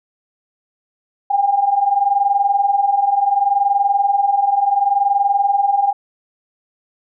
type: tone pair together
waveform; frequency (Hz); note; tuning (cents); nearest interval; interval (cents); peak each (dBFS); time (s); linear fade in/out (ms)
sine; 786.3 / 807; G5 / G#5; +5 / -50; unison; 45; -18 / -14; 1.3-5.93; 10
effects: none